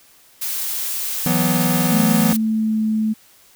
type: noise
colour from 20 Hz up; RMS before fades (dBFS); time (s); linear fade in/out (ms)
blue; -24; 0.41-2.37; 10
type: chord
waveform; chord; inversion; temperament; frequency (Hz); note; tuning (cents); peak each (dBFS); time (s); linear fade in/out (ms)
square; E suspended second; none; equal; 164.81 / 185 / 246.9; E3 / F#3 / B3; 0 / 0 / 0; -21 / -22 / -22; 1.26-2.33; 2
type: tone with pitch glide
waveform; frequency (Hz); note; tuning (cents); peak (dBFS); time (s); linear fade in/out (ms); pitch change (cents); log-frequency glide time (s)
sine; 220 to 217.6; A3 to A3; 0 to -19; -16; 1.91-3.14; 20; -19; 2.43-2.82
effects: white hiss -51 dBFS RMS until 3.55 s